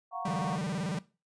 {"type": "chord", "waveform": "sine", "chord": "Gb major seventh", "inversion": "third", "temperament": "equal", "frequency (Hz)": [698.5, 740, 932.3, 1108.7], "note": ["F5", "Gb5", "Bb5", "Db6"], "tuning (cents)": [0, 0, 0, 0], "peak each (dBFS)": [-39, -38, -42, -38], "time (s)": [0.11, 0.59], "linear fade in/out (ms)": 50}
{"type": "tone with vibrato", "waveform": "45% pulse", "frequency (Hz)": 172.2, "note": "F3", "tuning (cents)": -24, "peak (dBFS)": -31, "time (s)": [0.25, 0.99], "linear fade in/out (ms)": 5, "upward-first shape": "square", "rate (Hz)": 18, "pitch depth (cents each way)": 230}
{"effects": ["noise-tail reverb RT60 0.3 s tail -18 dB re dry", "resampled to 22050 Hz"]}